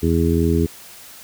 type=harmonic tone; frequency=83 Hz; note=E2; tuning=12 cents sharp; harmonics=1 / 2 / 3 / 4 / 5; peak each=-19 / -21 / -21 / -22 / -22 dBFS; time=0.02-0.67 s; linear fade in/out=20 ms; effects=white hiss -41 dBFS RMS until 1.23 s